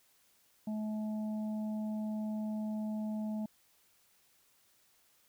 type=harmonic tone; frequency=214.8 Hz; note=A3; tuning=41 cents flat; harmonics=1 / 3 / 4; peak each=-34 / -47 / -53 dBFS; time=0.67-3.46 s; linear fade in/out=5 ms; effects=white hiss -69 dBFS RMS until 5.28 s